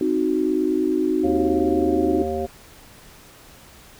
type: chord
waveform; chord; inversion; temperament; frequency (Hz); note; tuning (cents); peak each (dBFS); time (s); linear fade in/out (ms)
sine; C diminished; none; equal; 261.6 / 311.1 / 370; C4 / Eb4 / Gb4; 0 / 0 / 0; -25 / -21 / -22; 0.01-2.22; 2
type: harmonic tone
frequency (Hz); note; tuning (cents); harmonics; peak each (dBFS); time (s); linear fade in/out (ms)
77.78; D#2; 0; 1 / 3 / 5 / 7 / 9; -32 / -31 / -26 / -29 / -29; 1.23-2.47; 20
effects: pink hiss -47 dBFS RMS until 3.99 s